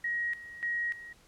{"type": "tone with tremolo", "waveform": "sine", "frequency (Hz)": 1893, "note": "A#6", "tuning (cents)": 26, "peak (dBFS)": -29, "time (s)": [0.04, 1.13], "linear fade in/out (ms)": 5, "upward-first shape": "square", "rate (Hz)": 1.7, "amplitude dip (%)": 80, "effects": ["pink hiss -61 dBFS RMS until 1.27 s", "low-pass 11000 Hz 12 dB/octave"]}